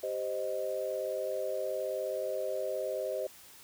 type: chord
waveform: sine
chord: C minor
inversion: second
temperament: equal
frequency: 392 / 523.3 / 622.3 Hz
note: G4 / C5 / Eb5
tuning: 0 / 0 / 0 cents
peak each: -39 / -35 / -35 dBFS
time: 0.03-3.27 s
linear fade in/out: 5 ms
effects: white hiss -54 dBFS RMS until 3.63 s